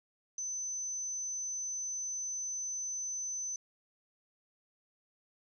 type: tone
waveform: sine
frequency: 6090 Hz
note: F#8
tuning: 49 cents sharp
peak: -35 dBFS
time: 0.38-3.56 s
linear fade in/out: 2 ms
effects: none